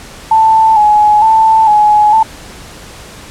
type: tone with vibrato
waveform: sine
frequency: 863 Hz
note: A5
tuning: 34 cents flat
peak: -4 dBFS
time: 0.31-2.23 s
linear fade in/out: 5 ms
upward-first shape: square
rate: 1.1 Hz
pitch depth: 42 cents each way
effects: pink hiss -32 dBFS RMS until 3.3 s + low-pass 10000 Hz 12 dB/octave